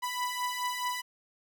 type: beating tone pair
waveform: sawtooth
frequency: 987.8 / 992.5 Hz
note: B5 / B5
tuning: 0 / +8 cents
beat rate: 4.7 Hz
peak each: -32 / -29 dBFS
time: 0.02-1.02 s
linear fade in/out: 20 ms
effects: none